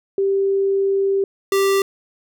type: tone pair in turn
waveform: sine / square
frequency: 392 / 392 Hz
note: G4 / G4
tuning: 0 / 0 cents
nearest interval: unison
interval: 0 cents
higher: neither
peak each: -15 dBFS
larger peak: neither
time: 0.18-1.24 / 1.52-1.82 s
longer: first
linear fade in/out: 2 ms
effects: none